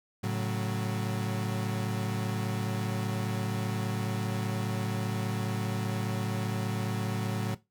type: chord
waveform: 35% pulse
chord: F# minor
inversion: first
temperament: equal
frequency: 110 / 138.59 / 185 Hz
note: A2 / C#3 / F#3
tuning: 0 / 0 / 0 cents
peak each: -30 / -36 / -32 dBFS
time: 0.23-7.55 s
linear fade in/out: 10 ms
effects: noise-tail reverb RT60 0.2 s tail -17 dB re dry